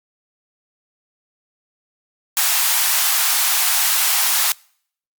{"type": "high-pass noise", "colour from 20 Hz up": "white", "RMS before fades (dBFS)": -17, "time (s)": [2.37, 4.52], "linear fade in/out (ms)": 0, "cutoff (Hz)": 700, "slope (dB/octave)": 48, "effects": ["noise-tail reverb RT60 0.6 s tail -26 dB re dry", "Opus 48 kbps"]}